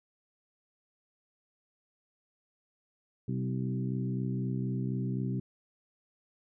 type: harmonic tone with a mistuned harmonic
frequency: 64 Hz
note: C2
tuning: 38 cents flat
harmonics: 2 / 3 / 4 / 5 / 6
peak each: -32 / -35 / -39 / -44 / -44 dBFS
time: 3.28-5.4 s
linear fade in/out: 5 ms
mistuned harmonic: 4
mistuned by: +21 cents
effects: none